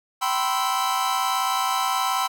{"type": "chord", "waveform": "45% pulse", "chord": "C major seventh", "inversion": "second", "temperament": "equal with one note detuned", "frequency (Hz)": [771.9, 987.8, 1046.5, 1318.5], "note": ["G5", "B5", "C6", "E6"], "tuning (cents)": [-27, 0, 0, 0], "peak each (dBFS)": -27, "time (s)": [0.21, 2.28], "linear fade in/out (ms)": 20, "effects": []}